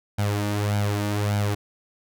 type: tone with flanger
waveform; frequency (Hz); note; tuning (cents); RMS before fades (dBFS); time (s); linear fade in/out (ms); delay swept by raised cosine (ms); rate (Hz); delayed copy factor
sawtooth; 103.1; G#2; -12; -24; 0.18-1.55; 10; 1.3 to 3.4; 1.7; +0.65
effects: none